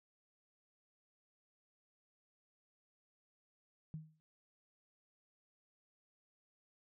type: tone with exponential decay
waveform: sine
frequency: 156.8 Hz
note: D#3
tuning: 14 cents sharp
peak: -39 dBFS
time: 3.94-4.2 s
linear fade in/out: 0 ms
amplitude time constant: 56 ms
effects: none